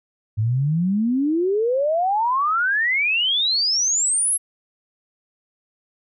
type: exponential sweep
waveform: sine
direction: up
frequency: 103.3 to 11320 Hz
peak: -17 dBFS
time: 0.37-4.38 s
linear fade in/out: 20 ms
effects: none

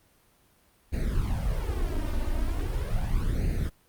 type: noise with flanger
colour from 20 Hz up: brown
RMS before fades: -27 dBFS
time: 0.92-3.7 s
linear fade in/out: 20 ms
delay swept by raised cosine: 0.45 to 3.35 ms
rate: 0.39 Hz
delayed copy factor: +0.85
effects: pink hiss -63 dBFS RMS until 3.88 s + Opus 32 kbps

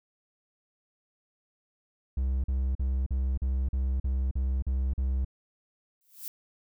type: tone bursts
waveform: triangle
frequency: 65.41 Hz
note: C2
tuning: in tune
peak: -23 dBFS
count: 10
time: 2.17-5.248 s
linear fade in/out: 5 ms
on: 270 ms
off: 42 ms
type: noise with exponential growth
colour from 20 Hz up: violet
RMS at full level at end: -35 dBFS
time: 6.01-6.28 s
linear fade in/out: 0 ms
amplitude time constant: 58 ms
effects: none

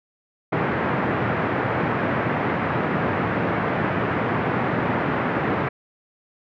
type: band-pass noise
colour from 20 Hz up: pink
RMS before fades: -23 dBFS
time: 0.52-5.69 s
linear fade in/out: 10 ms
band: 110 to 2000 Hz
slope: 24 dB/octave
effects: none

